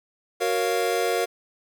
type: chord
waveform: square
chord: Gb major seventh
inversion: none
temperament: equal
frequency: 370 / 466.2 / 554.4 / 698.5 Hz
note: Gb4 / Bb4 / Db5 / F5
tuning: 0 / 0 / 0 / 0 cents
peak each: -29 / -26 / -31 / -28 dBFS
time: 0.4-1.26 s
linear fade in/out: 20 ms
effects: none